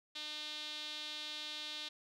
sawtooth tone with band-pass filter, 302.2 Hz, D4, 50 cents sharp, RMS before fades -44 dBFS, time 0.15-1.89 s, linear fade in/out 10 ms, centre 3700 Hz, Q 4.5, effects none

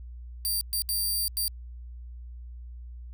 5% pulse tone bursts at uneven times, 4699 Hz, D8, in tune, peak -19 dBFS, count 4, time 0.45-0.61 / 0.73-0.82 / 0.89-1.28 / 1.37-1.48 s, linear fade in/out 0 ms, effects added 60 Hz sine -39 dBFS peak until 3.13 s

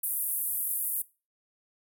white band-pass noise, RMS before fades -31 dBFS, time 0.03-1.02 s, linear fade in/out 5 ms, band 9800 to 15000 Hz, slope 48 dB/octave, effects noise-tail reverb RT60 0.3 s tail -20 dB re dry

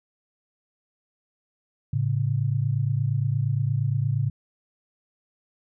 sine tone pair together, 110 / 138.59 Hz, A2 / C#3, 0 / 0 cents, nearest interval major third, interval 400 cents, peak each -24 dBFS, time 1.93-4.3 s, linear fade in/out 5 ms, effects none

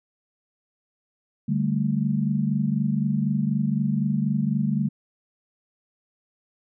sine chord, D suspended fourth, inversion none, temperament equal, 146.83 / 196 / 220 Hz, D3 / G3 / A3, 0 / 0 / 0 cents, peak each -25 dBFS, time 1.48-4.89 s, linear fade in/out 10 ms, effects none

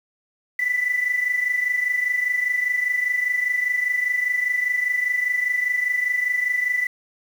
sine tone pair together, 1981 / 2006 Hz, B6 / B6, +5 / +26 cents, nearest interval unison, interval 21 cents, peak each -20 / -25 dBFS, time 0.59-6.87 s, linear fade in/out 5 ms, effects tanh soft clip ceiling -12 dBFS + 7-bit

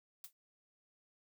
blue noise with exponential decay, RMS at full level -44 dBFS, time 0.24-0.33 s, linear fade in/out 1 ms, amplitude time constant 18 ms, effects none

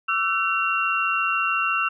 sine tone cluster, 1155 / 1329 / 1508 / 2747 Hz, D6 / E6 / F#6 / F7, -29 / +14 / +32 / -29 cents, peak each -30 / -23 / -31 / -24 dBFS, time 0.08-1.89 s, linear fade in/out 10 ms, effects none

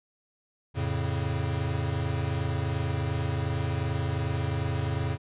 square chord, F augmented, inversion none, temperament equal, 87.31 / 110 / 138.59 Hz, F2 / A2 / C#3, 0 / 0 / 0 cents, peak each -32 dBFS, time 0.74-5.18 s, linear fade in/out 50 ms, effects resampled to 8000 Hz

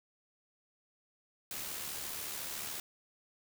white noise with amplitude modulation, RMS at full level -39 dBFS, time 1.51-2.8 s, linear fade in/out 2 ms, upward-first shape sine, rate 74.1 Hz, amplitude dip 40%, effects none

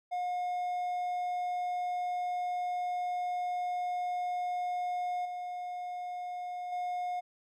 triangle tone with level steps, 718 Hz, F5, 48 cents sharp, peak -29 / -34 / -30 dBFS, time 0.11-7.21 s, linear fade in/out 20 ms, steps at 5.25 / 6.72 s, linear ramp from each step 5 ms, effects none

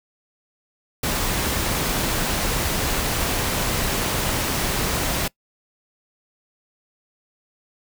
pink noise, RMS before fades -23 dBFS, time 1.03-5.28 s, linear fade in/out 5 ms, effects noise-tail reverb RT60 0.1 s tail -23 dB re dry

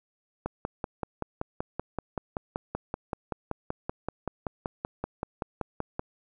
click train, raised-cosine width 1 ms, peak -16 dBFS, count 30, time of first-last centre 0.46-5.994 s, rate 5.24 Hz, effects none

